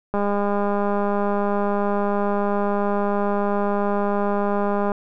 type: click train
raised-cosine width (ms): 1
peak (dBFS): -10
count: 971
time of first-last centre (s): 0.14-4.918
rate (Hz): 203
effects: none